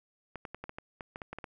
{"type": "clicks", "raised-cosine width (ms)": 0.5, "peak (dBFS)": -25, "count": 12, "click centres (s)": [0.357, 0.452, 0.546, 0.64, 0.694, 0.785, 1.008, 1.159, 1.218, 1.33, 1.386, 1.442], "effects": []}